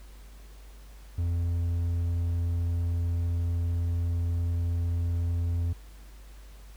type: tone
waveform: triangle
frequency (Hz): 85.6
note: F2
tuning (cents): -34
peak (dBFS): -23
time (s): 1.18-5.73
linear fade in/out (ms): 5
effects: added 50 Hz sine -45 dBFS peak until 6.76 s + pink hiss -57 dBFS RMS until 6.76 s